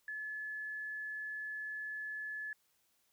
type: tone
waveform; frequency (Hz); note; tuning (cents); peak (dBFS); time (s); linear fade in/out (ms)
sine; 1718; A6; -42; -39; 0.08-2.53; 2
effects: white hiss -75 dBFS RMS until 3.12 s

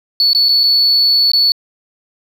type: tone with dropouts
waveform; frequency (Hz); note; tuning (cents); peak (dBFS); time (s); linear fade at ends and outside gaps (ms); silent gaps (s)
triangle; 4435; C#8; 0; -6; 0.2-1.52; 1; 0.332-0.349 / 0.486-0.491 / 0.634-0.638 / 1.317-1.334
effects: tanh soft clip ceiling -5 dBFS

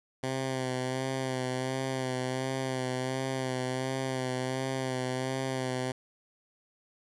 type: tone with vibrato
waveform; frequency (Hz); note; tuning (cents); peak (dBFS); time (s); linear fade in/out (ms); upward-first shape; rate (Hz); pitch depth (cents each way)
10% pulse; 130.1; C3; -9; -22; 0.23-5.92; 5; sine; 1.4; 33
effects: resampled to 24000 Hz

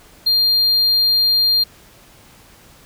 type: tone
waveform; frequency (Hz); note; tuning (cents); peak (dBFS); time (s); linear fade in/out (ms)
triangle; 4200; C8; +6; -11; 0.26-1.64; 10
effects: pink hiss -47 dBFS RMS until 2.85 s

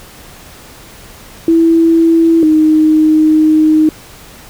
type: tone pair in turn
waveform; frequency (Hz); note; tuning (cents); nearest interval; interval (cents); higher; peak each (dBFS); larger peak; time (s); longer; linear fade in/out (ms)
sine; 329.6 / 311; E4 / D#4; 0 / -1; minor second; 101; first; -5; neither; 1.48-2.43 / 2.43-3.89; second; 2
effects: pink hiss -36 dBFS RMS until 4.49 s

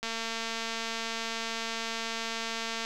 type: click train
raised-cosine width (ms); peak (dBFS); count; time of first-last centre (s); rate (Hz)
0.2; -17; 641; 0.03-2.849; 227
effects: none

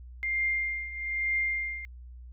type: tone with tremolo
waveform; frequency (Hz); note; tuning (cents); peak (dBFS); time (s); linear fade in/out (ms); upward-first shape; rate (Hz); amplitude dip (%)
sine; 2107; C7; +12; -24; 0.23-1.85; 0; triangle; 1.1; 80
effects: added 61 Hz sine -43 dBFS peak until 2.32 s

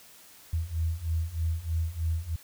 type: beating tone pair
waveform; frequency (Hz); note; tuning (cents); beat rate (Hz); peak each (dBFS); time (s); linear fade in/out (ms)
sine; 80 / 83.2; D#2 / E2; +49 / +17; 3.2; -31 / -29; 0.53-2.36; 5
effects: white hiss -53 dBFS RMS until 2.43 s

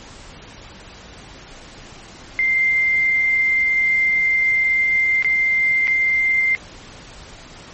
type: tone with dropouts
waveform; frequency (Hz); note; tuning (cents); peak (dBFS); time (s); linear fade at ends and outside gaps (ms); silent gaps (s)
sine; 2093; C7; 0; -14; 2.39-6.55; 0; 5.225-5.246 / 5.872-5.879
effects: pink hiss -40 dBFS RMS until 7.73 s + MP3 32 kbps

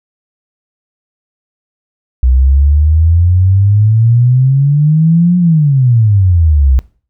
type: exponential two-way sweep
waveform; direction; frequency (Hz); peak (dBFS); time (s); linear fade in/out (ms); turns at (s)
sine; up then down; 61.74 to 180.2 to 62.5; -5; 2.23-6.79; 0; 5.38
effects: noise-tail reverb RT60 0.4 s tail -20 dB re dry

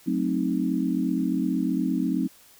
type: chord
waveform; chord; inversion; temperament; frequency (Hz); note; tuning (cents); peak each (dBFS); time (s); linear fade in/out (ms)
sine; F# diminished seventh; none; equal with one note detuned; 185 / 220 / 262.7 / 311.1; F#3 / A3 / C4 / Eb4; 0 / 0 / +7 / 0; -28 / -30 / -26 / -28; 0.06-2.28; 20
effects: white hiss -54 dBFS RMS until 2.59 s

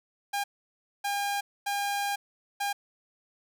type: tone bursts at uneven times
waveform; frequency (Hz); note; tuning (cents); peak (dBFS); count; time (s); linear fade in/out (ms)
sawtooth; 807; G#5; -50; -24; 4; 0.33-0.44 / 1.04-1.41 / 1.66-2.16 / 2.6-2.73; 10
effects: none

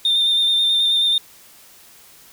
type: tone with vibrato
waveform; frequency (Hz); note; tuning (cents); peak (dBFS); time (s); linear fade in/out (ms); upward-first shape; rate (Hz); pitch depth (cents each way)
triangle; 3615; A7; +46; -12; 0.05-1.18; 2; square; 9.3; 18
effects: tanh soft clip ceiling -10 dBFS + white hiss -47 dBFS RMS until 2.32 s

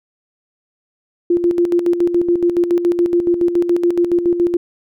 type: tone with tremolo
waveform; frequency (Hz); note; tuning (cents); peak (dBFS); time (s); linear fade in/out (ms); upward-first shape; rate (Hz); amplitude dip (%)
sine; 347.4; F4; -9; -10; 1.3-4.57; 5; square; 7.1; 60
effects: none

